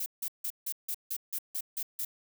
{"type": "noise bursts", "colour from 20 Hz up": "violet", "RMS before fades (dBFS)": -34, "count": 10, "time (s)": [0, 2.05], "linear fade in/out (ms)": 5, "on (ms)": 61, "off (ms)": 160, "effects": []}